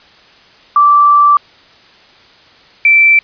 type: tone pair in turn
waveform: sine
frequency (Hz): 1167 / 2334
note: D6 / D7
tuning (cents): -11 / -11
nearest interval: octave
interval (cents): 1200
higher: second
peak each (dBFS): -4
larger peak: neither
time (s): 0.76-1.37 / 2.85-3.19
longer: first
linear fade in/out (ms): 2
effects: white hiss -43 dBFS RMS until 3.23 s + resampled to 11025 Hz